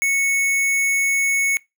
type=tone; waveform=square; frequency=2209 Hz; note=C#7; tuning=7 cents flat; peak=-17 dBFS; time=0.02-1.57 s; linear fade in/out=0 ms; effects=noise-tail reverb RT60 0.2 s tail -23 dB re dry